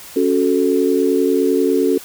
sine chord, F# minor, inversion second, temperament equal, 277.2 / 370 / 440 Hz, C#4 / F#4 / A4, 0 / 0 / 0 cents, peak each -17 dBFS, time 0.16-1.98 s, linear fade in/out 5 ms, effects white hiss -37 dBFS RMS until 2.04 s

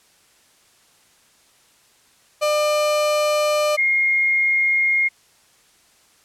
35% pulse / sine tone pair in turn, 600 / 2138 Hz, D5 / C7, +37 / +37 cents, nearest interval octave + minor seventh, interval 2200 cents, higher second, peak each -15 dBFS, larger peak neither, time 2.41-3.77 / 3.77-5.09 s, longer first, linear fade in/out 20 ms, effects white hiss -56 dBFS RMS until 6.24 s + low-pass 10000 Hz 12 dB/octave

